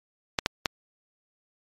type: clicks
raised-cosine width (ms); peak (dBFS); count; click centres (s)
0.2; -5; 3; 0.388 / 0.461 / 0.658
effects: MP3 64 kbps

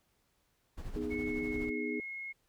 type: noise with tremolo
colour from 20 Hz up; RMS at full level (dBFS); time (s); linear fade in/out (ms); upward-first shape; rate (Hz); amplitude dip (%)
brown; -41; 0.77-1.7; 10; sine; 12; 50
type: chord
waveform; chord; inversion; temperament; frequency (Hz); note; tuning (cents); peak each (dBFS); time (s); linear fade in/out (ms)
sine; G# minor; first; equal; 246.9 / 311.1 / 415.3; B3 / D#4 / G#4; 0 / 0 / 0; -38; 0.96-2; 2
type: tone with pitch glide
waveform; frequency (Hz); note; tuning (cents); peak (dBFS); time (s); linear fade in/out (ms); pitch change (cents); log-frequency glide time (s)
sine; 2197 to 2164; C#7 to C#7; -16 to -42; -39; 1.1-2.33; 20; -26; 1.21-1.84
effects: pink hiss -75 dBFS RMS until 2.48 s

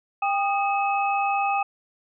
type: tone cluster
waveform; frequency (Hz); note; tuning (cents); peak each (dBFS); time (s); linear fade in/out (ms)
sine; 798 / 1233 / 2573; G5 / D#6 / E7; +31 / -16 / -43; -22 / -28 / -29; 0.22-1.63; 5
effects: none

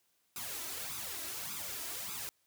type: noise with flanger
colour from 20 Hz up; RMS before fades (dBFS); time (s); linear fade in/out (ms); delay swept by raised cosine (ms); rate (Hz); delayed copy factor
white; -41; 0.36-2.29; 0; 0.8 to 3.1; 1.7; +0.7
effects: white hiss -75 dBFS RMS until 2.46 s + high-pass 60 Hz 12 dB/octave

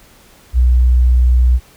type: tone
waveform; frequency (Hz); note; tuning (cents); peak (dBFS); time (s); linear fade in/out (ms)
sine; 61.74; B1; 0; -7; 0.53-1.6; 50
effects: pink hiss -46 dBFS RMS until 1.76 s

